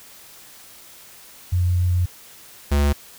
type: tone pair in turn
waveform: sine / square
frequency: 89.3 / 71.7 Hz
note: F2 / D2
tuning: +39 / -41 cents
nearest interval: major third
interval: 380 cents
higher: first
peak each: -16 dBFS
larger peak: neither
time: 1.52-2.06 / 2.71-2.93 s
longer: first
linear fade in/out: 10 ms
effects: white hiss -45 dBFS RMS until 3.18 s